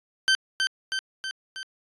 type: tone with echo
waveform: 20% pulse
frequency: 1549 Hz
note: G6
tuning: 21 cents flat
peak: -13 dBFS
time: 0.28-0.35 s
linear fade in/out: 0 ms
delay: 320 ms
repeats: 4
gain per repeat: -4 dB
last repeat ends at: 1.63 s
effects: resampled to 22050 Hz